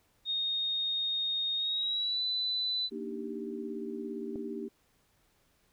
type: tone with pitch glide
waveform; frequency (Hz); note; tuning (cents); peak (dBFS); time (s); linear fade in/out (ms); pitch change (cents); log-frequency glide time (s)
sine; 3706 to 3995; A#7 to B7; -11 to +19; -29; 0.25-2.9; 50; +130; 1.56-2.23
type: chord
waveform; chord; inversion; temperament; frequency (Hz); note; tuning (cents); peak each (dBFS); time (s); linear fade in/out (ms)
sine; Eb major seventh; second; equal; 233.1 / 293.7 / 311.1 / 392; Bb3 / D4 / Eb4 / G4; 0 / 0 / 0 / 0; -40 / -43 / -43 / -39; 2.91-4.69; 20
type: click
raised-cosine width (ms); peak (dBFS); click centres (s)
2; -31; 4.358
effects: pink hiss -70 dBFS RMS until 5.72 s